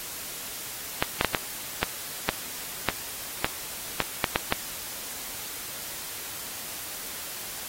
clicks, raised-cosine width 0.3 ms, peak -5 dBFS, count 12, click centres 1.025 / 1.211 / 1.247 / 1.348 / 1.83 / 2.29 / 2.887 / 3.445 / 4.003 / 4.242 / 4.359 / 4.524 s, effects white hiss -37 dBFS RMS until 7.68 s + AAC 48 kbps

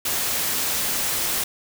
white noise, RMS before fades -24 dBFS, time 0.05-1.44 s, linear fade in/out 5 ms, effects none

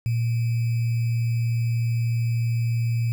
sine tone with sample-and-hold, 116.6 Hz, A#2, 1 cent sharp, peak -20 dBFS, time 0.06-3.12 s, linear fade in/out 0 ms, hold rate 2450 Hz, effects none

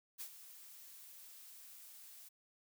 blue noise with ADSR envelope, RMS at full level -44 dBFS, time 0.18-2.29 s, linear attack 30 ms, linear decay 74 ms, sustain -12 dB, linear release 10 ms, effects none

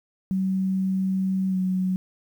sine tone with pitch glide, 189.8 to 186 Hz, F#3 to F#3, +44 to +9 cents, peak -21 dBFS, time 0.31-1.96 s, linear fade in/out 0 ms, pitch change -35 cents, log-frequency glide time 1.49-1.57 s, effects 9-bit

